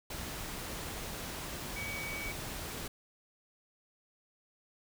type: tone in noise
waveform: sine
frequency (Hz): 2266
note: C#7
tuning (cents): +37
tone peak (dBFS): -39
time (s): 1.76-2.32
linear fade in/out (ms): 5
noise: pink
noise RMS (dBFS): -41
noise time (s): 0.1-2.88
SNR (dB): -1
effects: none